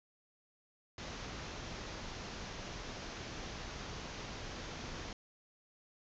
pink low-pass noise, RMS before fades -45 dBFS, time 0.98-5.13 s, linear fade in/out 2 ms, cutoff 6700 Hz, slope 96 dB/octave, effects none

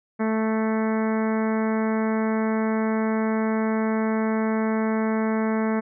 harmonic tone, 220 Hz, A3, in tune, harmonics 1 / 2 / 3 / 4 / 5 / 6 / 7 / 8 / 9 / 10, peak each -22 / -28 / -32 / -34 / -36 / -38 / -39 / -40 / -41 / -42 dBFS, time 0.19-5.81 s, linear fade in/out 20 ms, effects none

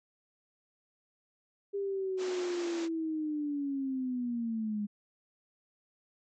sine linear sweep, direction down, 402.5 to 204.3 Hz, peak -31 dBFS, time 1.73-4.87 s, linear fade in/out 20 ms
pink band-pass noise, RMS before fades -44 dBFS, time 2.17-2.89 s, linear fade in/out 50 ms, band 250 to 7500 Hz, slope 96 dB/octave
effects none

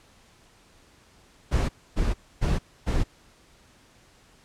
brown noise bursts, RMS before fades -23 dBFS, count 4, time 1.51-3.04 s, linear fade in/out 20 ms, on 180 ms, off 270 ms, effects pink hiss -57 dBFS RMS until 4.44 s + low-pass 9000 Hz 12 dB/octave

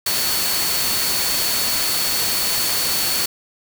sine tone in noise, 4435 Hz, C#8, in tune, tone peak -24 dBFS, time 0.06-3.26 s, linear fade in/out 5 ms, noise white, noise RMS -21 dBFS, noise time 0.06-3.26 s, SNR -6 dB, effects none

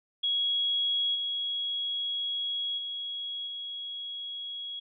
sine tone with level steps, 3322 Hz, G#7, in tune, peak -25 / -29 / -33 / -35 dBFS, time 0.23-4.8 s, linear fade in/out 10 ms, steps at 1.14 / 2.77 / 3.46 s, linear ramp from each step 20 ms, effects none

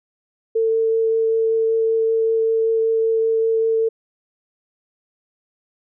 sine tone with vibrato, 448.8 Hz, A4, 34 cents sharp, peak -15 dBFS, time 0.55-3.89 s, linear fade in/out 10 ms, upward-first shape triangle, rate 5.2 Hz, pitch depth 9 cents each way, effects none

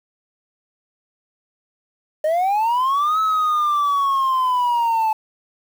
sine linear two-way sweep, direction up then down, 603 to 1300 to 867 Hz, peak -13 dBFS, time 2.24-5.13 s, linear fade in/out 5 ms, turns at 3.2 s, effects tanh soft clip ceiling -15 dBFS + 7-bit

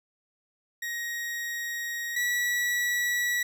40% pulse tone pair in turn, 1885 / 1939.1 Hz, A#6 / B6, +19 / -32 cents, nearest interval unison, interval 49 cents, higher second, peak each -30 / -24 dBFS, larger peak second, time 0.82-2.16 / 2.16-3.43 s, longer first, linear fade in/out 5 ms, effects none

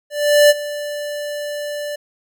square tone with ADSR envelope, 587.3 Hz, D5, in tune, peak -7 dBFS, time 0.1-1.96 s, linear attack 400 ms, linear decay 31 ms, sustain -17 dB, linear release 8 ms, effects none

